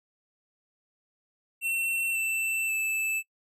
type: tone with pitch steps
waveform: square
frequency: 2707 / 2668 / 2630 Hz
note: E7 / E7 / E7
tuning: +45 / +20 / -5 cents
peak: -27 dBFS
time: 1.61-3.23 s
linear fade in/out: 50 ms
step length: 540 ms
effects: noise-tail reverb RT60 0.1 s tail -24 dB re dry